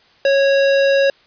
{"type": "tone", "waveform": "square", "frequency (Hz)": 551, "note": "C#5", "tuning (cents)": -11, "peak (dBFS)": -12, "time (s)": [0.25, 1.1], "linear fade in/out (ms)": 2, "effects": ["white hiss -52 dBFS RMS until 1.26 s", "resampled to 11025 Hz"]}